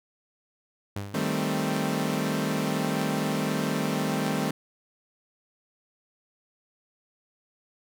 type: tone with exponential decay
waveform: sawtooth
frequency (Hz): 100.4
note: G2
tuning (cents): +42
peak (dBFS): -25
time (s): 0.96-1.47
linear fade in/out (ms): 5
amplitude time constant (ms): 110
type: chord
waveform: sawtooth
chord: A half-diminished seventh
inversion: second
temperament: equal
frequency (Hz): 155.56 / 196 / 220 / 261.6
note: Eb3 / G3 / A3 / C4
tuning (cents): 0 / 0 / 0 / 0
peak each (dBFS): -27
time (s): 1.14-4.51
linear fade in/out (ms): 5
effects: none